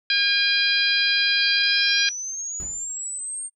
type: harmonic tone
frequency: 809 Hz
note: G#5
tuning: 46 cents flat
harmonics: 2 / 3 / 4 / 5 / 6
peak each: -24 / -24 / -24 / -24 / -24 dBFS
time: 0.1-2.09 s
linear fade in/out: 2 ms
type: linear sweep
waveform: sine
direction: up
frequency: 4381 to 8720 Hz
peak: -28 dBFS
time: 1.38-3.5 s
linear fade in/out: 50 ms
type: noise with exponential decay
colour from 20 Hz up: brown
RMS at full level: -34 dBFS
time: 2.6-2.97 s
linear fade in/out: 0 ms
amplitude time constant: 80 ms
effects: noise-tail reverb RT60 0.1 s tail -20 dB re dry